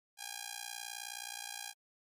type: tone with amplitude modulation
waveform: 5% pulse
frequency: 811 Hz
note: G#5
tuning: 41 cents flat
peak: -26 dBFS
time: 0.17-1.74 s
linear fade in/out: 50 ms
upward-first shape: sine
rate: 59.2 Hz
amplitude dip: 95%
effects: MP3 96 kbps